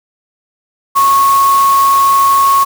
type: tone in noise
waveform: sine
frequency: 1100 Hz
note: C#6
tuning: 14 cents flat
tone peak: -6 dBFS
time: 0.95-2.65 s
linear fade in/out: 20 ms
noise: white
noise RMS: -22 dBFS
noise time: 0.95-2.65 s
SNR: +13 dB
effects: none